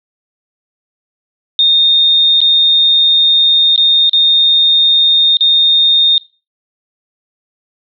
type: tone with dropouts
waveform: sine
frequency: 3669 Hz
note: A#7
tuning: 28 cents flat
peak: -6 dBFS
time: 1.59-6.18 s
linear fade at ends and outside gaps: 1 ms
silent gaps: 2.405-2.415 / 3.761-3.777 / 4.095-4.132 / 5.37-5.408 s
effects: noise-tail reverb RT60 0.3 s tail -20 dB re dry